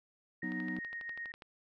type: tone with tremolo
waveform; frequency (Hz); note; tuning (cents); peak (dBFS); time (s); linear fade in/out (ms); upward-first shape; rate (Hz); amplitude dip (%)
sine; 1864.7; A#6; 0; -38; 0.42-1.32; 5; sine; 7.8; 40
type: chord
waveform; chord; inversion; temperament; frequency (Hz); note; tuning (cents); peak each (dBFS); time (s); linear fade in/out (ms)
triangle; B major; second; equal; 185 / 246.9 / 311.1; F#3 / B3 / D#4; 0 / 0 / 0; -39; 0.43-0.79; 2
type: click train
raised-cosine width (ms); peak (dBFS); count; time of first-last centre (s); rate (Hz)
0.3; -33; 12; 0.52-1.422; 12.2
effects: none